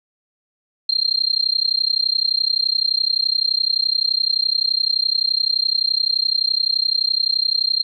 sine tone with amplitude modulation, 4186 Hz, C8, in tune, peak -12 dBFS, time 0.89-7.83 s, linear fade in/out 5 ms, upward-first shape sine, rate 31.7 Hz, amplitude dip 100%, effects none

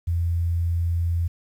sine tone, 85 Hz, F2, 46 cents flat, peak -20 dBFS, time 0.07-1.28 s, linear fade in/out 10 ms, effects 9-bit

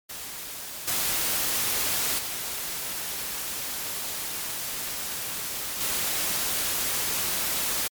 white noise with level steps, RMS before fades -37 / -26 / -32 / -27 dBFS, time 0.09-7.88 s, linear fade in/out 10 ms, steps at 0.87 / 2.18 / 5.8 s, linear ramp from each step 10 ms, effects MP3 96 kbps

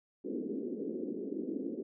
pink band-pass noise, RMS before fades -38 dBFS, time 0.24-1.83 s, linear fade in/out 10 ms, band 220 to 440 Hz, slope 48 dB/octave, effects none

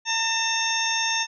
harmonic tone with a mistuned harmonic, 906 Hz, A#5, 50 cents flat, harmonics 1 / 2 / 3 / 4 / 6 / 7, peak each -29 / -29 / -29 / -29 / -29 / -29 dBFS, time 0.05-1.27 s, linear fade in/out 50 ms, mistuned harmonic 3, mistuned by -30 cents, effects none

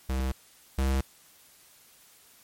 square tone pair in turn, 65.41 / 66.71 Hz, C2 / C2, 0 / +34 cents, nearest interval unison, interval 34 cents, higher second, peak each -27 / -24 dBFS, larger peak second, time 0.09-0.32 / 0.78-1.01 s, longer neither, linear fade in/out 5 ms, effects white hiss -57 dBFS RMS until 2.43 s + MP3 64 kbps

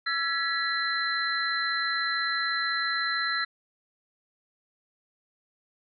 sine tone cluster, 1340 / 1686 / 1950 / 4069 Hz, E6 / G#6 / B6 / C8, +28 / +26 / -23 / -49 cents, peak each -31 dBFS, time 0.06-3.45 s, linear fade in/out 10 ms, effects none

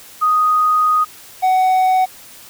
sine / triangle tone pair in turn, 1244.5 / 747.3 Hz, D#6 / F#5, 0 / +17 cents, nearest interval major sixth, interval 883 cents, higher first, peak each -11 / -9 dBFS, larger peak second, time 0.21-1.05 / 1.42-2.06 s, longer first, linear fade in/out 20 ms, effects white hiss -40 dBFS RMS until 2.49 s

